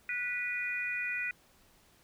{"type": "harmonic tone", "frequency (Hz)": 490.7, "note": "B4", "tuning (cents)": -11, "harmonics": [3, 4, 5], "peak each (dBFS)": [-39, -36, -35], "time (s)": [0.09, 1.31], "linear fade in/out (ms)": 2, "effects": ["pink hiss -64 dBFS RMS until 2.03 s"]}